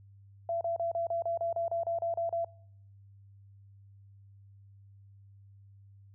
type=tone bursts; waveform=sine; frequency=675 Hz; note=E5; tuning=41 cents sharp; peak=-29 dBFS; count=13; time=0.49-2.446 s; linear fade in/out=2 ms; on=120 ms; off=33 ms; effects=noise-tail reverb RT60 0.7 s tail -24 dB re dry + added 99 Hz sine -53 dBFS peak until 6.14 s